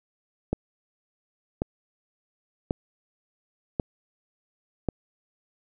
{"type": "click train", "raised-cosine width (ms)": 2, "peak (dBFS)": -11, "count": 5, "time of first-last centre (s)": [0.53, 4.887], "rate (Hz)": 0.918, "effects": []}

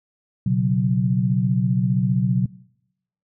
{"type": "chord", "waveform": "sine", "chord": "B suspended second", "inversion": "none", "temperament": "equal", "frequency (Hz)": [123.47, 138.59, 185], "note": ["B2", "C#3", "F#3"], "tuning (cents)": [0, 0, 0], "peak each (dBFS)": [-21, -23, -20], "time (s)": [0.46, 2.46], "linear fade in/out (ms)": 5, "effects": ["noise-tail reverb RT60 0.8 s tail -21 dB re dry"]}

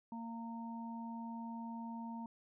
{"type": "harmonic tone", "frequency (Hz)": 230, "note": "A#3", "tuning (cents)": -23, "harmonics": [1, 3, 4], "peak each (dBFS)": [-43, -57, -48], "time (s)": [0.12, 2.26], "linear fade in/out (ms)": 2, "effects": []}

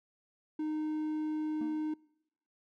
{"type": "tone", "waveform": "triangle", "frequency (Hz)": 308.2, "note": "D#4", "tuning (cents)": -16, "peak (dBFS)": -30, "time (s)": [0.59, 1.94], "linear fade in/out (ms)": 5}
{"type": "tone with exponential decay", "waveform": "triangle", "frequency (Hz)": 231.8, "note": "A#3", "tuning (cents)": -10, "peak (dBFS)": -34, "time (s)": [1.61, 1.96], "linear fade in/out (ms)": 2, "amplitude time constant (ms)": 75}
{"effects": ["noise-tail reverb RT60 0.9 s tail -25 dB re dry"]}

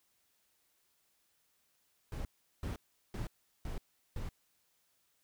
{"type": "noise bursts", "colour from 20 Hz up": "brown", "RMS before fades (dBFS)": -39, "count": 5, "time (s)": [2.12, 4.29], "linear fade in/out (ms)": 2, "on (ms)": 130, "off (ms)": 380, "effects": ["white hiss -75 dBFS RMS until 5.23 s"]}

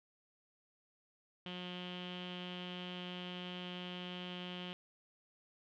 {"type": "tone with low-pass filter", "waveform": "sawtooth", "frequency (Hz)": 179.7, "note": "F3", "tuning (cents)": 50, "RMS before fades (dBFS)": -45, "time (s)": [1.46, 4.73], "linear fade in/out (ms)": 0, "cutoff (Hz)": 3100, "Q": 8.7, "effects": []}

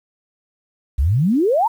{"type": "exponential sweep", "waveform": "sine", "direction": "up", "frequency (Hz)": [59.8, 968], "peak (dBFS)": -13, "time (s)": [0.98, 1.68], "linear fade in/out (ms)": 10, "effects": ["8-bit"]}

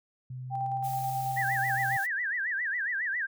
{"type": "tone with pitch glide", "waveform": "sine", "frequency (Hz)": [127.4, 125.36], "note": ["C3", "B2"], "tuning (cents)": [-46, 26], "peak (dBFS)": -36, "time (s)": [0.3, 1.97], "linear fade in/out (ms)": 5, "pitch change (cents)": -28, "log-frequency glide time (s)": [0.94, 1.77]}
{"type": "tone with tremolo", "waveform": "sine", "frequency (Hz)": 786, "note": "G5", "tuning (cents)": 4, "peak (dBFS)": -28, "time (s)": [0.5, 2.05], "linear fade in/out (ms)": 50, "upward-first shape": "square", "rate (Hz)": 9.2, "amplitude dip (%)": 25}
{"type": "noise", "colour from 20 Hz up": "blue", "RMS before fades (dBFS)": -44, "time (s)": [0.83, 2.07], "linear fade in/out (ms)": 20}
{"type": "tone with vibrato", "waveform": "sine", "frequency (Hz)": 1763, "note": "A6", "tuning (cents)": 3, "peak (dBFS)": -28, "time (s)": [1.36, 3.27], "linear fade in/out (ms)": 20, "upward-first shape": "sine", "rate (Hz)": 7.3, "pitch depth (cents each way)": 210}
{"effects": []}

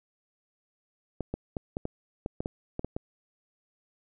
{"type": "clicks", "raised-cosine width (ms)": 2, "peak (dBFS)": -18, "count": 11, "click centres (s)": [1.207, 1.34, 1.568, 1.769, 1.854, 2.261, 2.405, 2.459, 2.794, 2.846, 2.965], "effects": []}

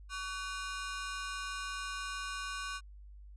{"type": "ring-modulated tone", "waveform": "sawtooth", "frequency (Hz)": 1318.5, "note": "E6", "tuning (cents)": 0, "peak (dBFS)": -31, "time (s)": [0.09, 2.81], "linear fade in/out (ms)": 50, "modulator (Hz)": 187, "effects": ["added 50 Hz sine -49 dBFS peak until 3.36 s", "resampled to 22050 Hz"]}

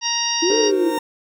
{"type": "harmonic tone", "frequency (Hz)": 938, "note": "A#5", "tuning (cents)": 11, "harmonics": [1, 2, 3, 4, 5, 6], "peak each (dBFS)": [-27, -30, -26, -29, -27, -22], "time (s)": [0.01, 0.72], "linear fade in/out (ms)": 50}
{"type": "tone with exponential growth", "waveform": "40% pulse", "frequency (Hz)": 924, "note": "A#5", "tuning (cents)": -16, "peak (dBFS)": -21, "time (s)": [0.39, 0.99], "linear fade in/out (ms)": 5, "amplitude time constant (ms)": 130}
{"type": "exponential two-way sweep", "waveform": "sine", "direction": "up then down", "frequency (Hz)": [320, 462.5, 321.5], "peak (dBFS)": -16, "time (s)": [0.42, 0.91], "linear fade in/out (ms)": 10, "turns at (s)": 0.57}
{"type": "chord", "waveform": "triangle", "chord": "C half-diminished seventh", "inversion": "first", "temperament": "equal with one note detuned", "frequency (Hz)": [307.6, 370, 466.2, 523.3], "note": ["Eb4", "Gb4", "Bb4", "C5"], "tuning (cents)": [-20, 0, 0, 0], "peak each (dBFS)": [-22, -27, -25, -26], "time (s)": [0.5, 0.98], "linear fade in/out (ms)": 2}
{"effects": []}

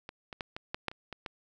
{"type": "clicks", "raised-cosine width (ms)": 0.3, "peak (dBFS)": [-25, -25, -19, -22, -17, -15, -29, -24, -21], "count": 9, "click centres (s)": [0.091, 0.328, 0.408, 0.565, 0.745, 0.883, 0.915, 1.127, 1.262], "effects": []}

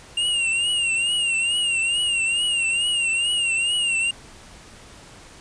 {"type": "tone with vibrato", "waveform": "square", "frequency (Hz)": 2794, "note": "F7", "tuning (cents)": 0, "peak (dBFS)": -20, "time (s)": [0.17, 4.11], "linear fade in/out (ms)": 5, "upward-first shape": "triangle", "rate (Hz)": 2.3, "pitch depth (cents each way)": 88, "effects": ["pink hiss -45 dBFS RMS until 5.4 s", "resampled to 22050 Hz"]}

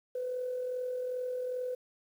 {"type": "tone with amplitude modulation", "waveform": "sine", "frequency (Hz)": 502, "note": "B4", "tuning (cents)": 28, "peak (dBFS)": -30, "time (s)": [0.15, 1.75], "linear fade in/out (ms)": 5, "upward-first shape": "sine", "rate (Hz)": 42.5, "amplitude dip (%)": 40, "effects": ["tanh soft clip ceiling -26 dBFS", "10-bit"]}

